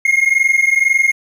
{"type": "tone pair together", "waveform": "triangle", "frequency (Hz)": [2133, 2155], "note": ["C7", "C#7"], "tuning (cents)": [33, -49], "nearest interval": "unison", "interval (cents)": 18, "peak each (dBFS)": -12, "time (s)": [0.05, 1.12], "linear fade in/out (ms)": 5, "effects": []}